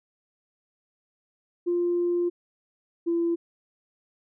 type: tone pair in turn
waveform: sine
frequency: 349.2 / 338.7 Hz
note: F4 / E4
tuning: 0 / +47 cents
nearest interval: minor second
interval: 53 cents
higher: first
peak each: -21 dBFS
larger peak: neither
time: 1.66-2.3 / 3.06-3.36 s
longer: first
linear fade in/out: 20 ms
effects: tanh soft clip ceiling -17 dBFS